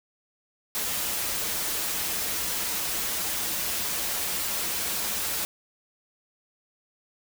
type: noise with comb filter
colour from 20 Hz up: white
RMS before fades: -29 dBFS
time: 0.75-5.45 s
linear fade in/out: 0 ms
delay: 7.7 ms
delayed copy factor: -0.5
effects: none